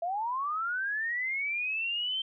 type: linear sweep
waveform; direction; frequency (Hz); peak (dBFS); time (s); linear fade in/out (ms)
sine; up; 659.3 to 3136; -29; 0.02-2.22; 5
effects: none